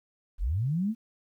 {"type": "linear sweep", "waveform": "sine", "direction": "up", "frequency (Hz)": [31.12, 233.1], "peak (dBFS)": -25, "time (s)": [0.38, 0.95], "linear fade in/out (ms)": 50, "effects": ["11-bit"]}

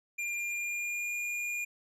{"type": "tone with pitch glide", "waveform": "square", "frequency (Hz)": [2397, 2422], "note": ["D7", "D#7"], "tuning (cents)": [35, -47], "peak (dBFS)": -33, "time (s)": [0.18, 1.65], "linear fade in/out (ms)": 10, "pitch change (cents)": 18, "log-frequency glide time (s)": [0.36, 1.15], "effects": ["low-pass 11000 Hz 12 dB/octave"]}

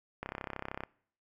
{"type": "click train", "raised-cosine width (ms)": 0.5, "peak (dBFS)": -22, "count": 21, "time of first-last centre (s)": [0.23, 0.836], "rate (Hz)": 33, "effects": ["noise-tail reverb RT60 0.6 s tail -24 dB re dry"]}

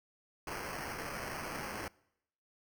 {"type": "noise with sample-and-hold", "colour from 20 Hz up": "violet", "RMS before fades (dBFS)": -41, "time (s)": [0.47, 1.88], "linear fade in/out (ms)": 2, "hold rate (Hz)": 3675, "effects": ["noise-tail reverb RT60 0.8 s tail -24 dB re dry"]}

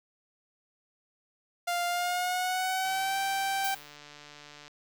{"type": "tone with pitch glide", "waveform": "sawtooth", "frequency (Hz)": [699, 780.1], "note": ["F5", "G5"], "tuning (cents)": [1, -9], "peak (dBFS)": -24, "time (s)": [1.67, 3.75], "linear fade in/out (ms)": 10, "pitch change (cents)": 190, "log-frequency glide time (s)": [1.87, 3.18]}
{"type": "click train", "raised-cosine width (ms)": 0.2, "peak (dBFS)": -31, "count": 270, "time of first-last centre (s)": [2.85, 4.68], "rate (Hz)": 147}
{"type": "noise with exponential decay", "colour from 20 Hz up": "violet", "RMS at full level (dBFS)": -33, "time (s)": [3.64, 3.97], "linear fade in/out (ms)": 5, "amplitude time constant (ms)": 70}
{"effects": []}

